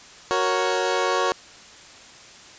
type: chord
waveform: 20% pulse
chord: F# major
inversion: none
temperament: equal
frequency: 370 / 466.2 / 554.4 Hz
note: F#4 / A#4 / C#5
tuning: 0 / 0 / 0 cents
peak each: -20 dBFS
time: 0.31-1.32 s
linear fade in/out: 0 ms
effects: white hiss -45 dBFS RMS until 2.58 s + resampled to 16000 Hz